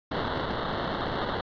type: noise with sample-and-hold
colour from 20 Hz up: blue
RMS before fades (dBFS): -30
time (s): 0.11-1.41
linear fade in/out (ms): 5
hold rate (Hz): 2450
effects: resampled to 11025 Hz